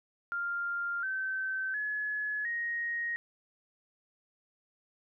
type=tone with pitch steps; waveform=sine; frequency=1396.9 / 1541 / 1700 / 1875.4 Hz; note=F6 / G6 / G#6 / A#6; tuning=0 / -30 / +40 / +10 cents; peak=-31 dBFS; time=0.32-3.16 s; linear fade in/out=0 ms; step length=710 ms; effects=none